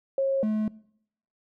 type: tone pair in turn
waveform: sine / triangle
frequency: 542 / 215.1 Hz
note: C#5 / A3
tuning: -39 / -39 cents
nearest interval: octave + major third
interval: 1600 cents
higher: first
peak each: -21 dBFS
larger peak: neither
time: 0.18-0.43 / 0.43-0.68 s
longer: neither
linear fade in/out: 2 ms
effects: noise-tail reverb RT60 0.7 s tail -22 dB re dry